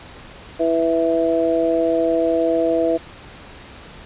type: harmonic tone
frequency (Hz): 164.81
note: E3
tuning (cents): 0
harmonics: 2 / 3 / 4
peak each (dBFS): -20 / -20 / -19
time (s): 0.59-2.98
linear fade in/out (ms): 20
effects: pink hiss -40 dBFS RMS until 4.05 s + resampled to 8000 Hz